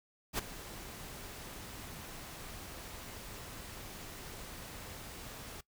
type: noise with ADSR envelope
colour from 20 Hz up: pink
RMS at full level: -32 dBFS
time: 0.33-5.61 s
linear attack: 56 ms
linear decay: 11 ms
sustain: -15 dB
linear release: 7 ms
effects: noise-tail reverb RT60 0.1 s tail -20 dB re dry